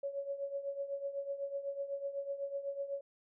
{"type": "tone with tremolo", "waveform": "sine", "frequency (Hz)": 558, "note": "C#5", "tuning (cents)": 11, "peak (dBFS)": -33, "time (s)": [0.03, 3.01], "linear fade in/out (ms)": 5, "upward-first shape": "triangle", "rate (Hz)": 8, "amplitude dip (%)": 80, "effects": []}